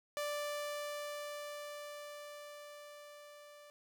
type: tone with level ramp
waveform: sawtooth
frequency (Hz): 587.3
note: D5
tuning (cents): 0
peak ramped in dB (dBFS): -32 to -51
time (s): 0.17-3.7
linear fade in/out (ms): 0
effects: none